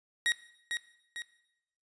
30% pulse tone with echo, 1891 Hz, A#6, 24 cents sharp, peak -23 dBFS, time 0.26-0.32 s, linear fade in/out 0 ms, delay 450 ms, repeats 2, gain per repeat -6 dB, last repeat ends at 1.22 s, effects noise-tail reverb RT60 0.8 s tail -17 dB re dry + resampled to 22050 Hz

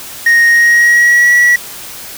triangle tone with pitch glide, 1864.7 to 1936 Hz, A#6 to B6, 0 to -35 cents, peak -3 dBFS, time 0.26-1.56 s, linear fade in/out 5 ms, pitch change +65 cents, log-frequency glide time 0.48-1.33 s, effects white hiss -28 dBFS RMS until 2.17 s

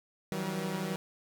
sawtooth tone cluster, 160.9 / 179.4 / 191.1 / 479.5 Hz, E3 / F3 / G3 / A#4, -42 / +47 / -44 / +49 cents, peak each -34 / -38 / -31 / -39 dBFS, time 0.32-0.96 s, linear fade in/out 0 ms, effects none

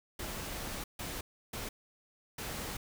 pink noise bursts at uneven times, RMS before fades -40 dBFS, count 4, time 0.19-0.84 / 0.99-1.21 / 1.53-1.69 / 2.38-2.77 s, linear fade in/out 5 ms, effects none

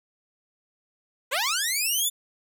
10% pulse linear sweep, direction up, 466.5 to 3572 Hz, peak -15 dBFS, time 1.31-2.1 s, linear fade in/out 20 ms, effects none

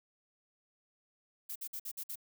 violet noise bursts, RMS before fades -41 dBFS, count 6, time 1.49-2.157 s, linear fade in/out 10 ms, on 67 ms, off 53 ms, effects none

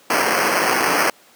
violet noise with sample-and-hold, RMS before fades -17 dBFS, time 0.1-1.1 s, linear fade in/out 2 ms, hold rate 3675 Hz, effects pink hiss -50 dBFS RMS until 1.35 s + high-pass 300 Hz 12 dB/octave

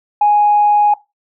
sine tone, 830.6 Hz, G#5, in tune, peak -7 dBFS, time 0.21-0.94 s, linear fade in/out 5 ms, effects noise-tail reverb RT60 0.2 s tail -17 dB re dry + tanh soft clip ceiling -3 dBFS

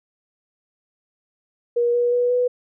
sine tone with pitch steps, 477.1 / 482.6 / 488.3 / 493.9 Hz, A#4 / B4 / B4 / B4, +40 / -40 / -20 / 0 cents, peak -16 dBFS, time 1.76-2.48 s, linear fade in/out 10 ms, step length 180 ms, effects none

